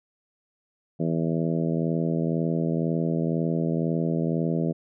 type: harmonic tone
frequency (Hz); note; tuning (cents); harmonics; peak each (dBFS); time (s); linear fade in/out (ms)
82; E2; -9; 2 / 3 / 4 / 5 / 6 / 7 / 8; -25 / -29 / -31 / -33 / -35 / -36 / -37; 0.99-4.73; 20
effects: none